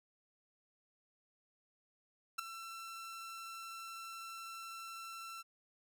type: tone with ADSR envelope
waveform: sawtooth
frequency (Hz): 1344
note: E6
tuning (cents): +33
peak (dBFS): -28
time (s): 2.38-5.43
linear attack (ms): 13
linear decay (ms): 4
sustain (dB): -14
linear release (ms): 25
effects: none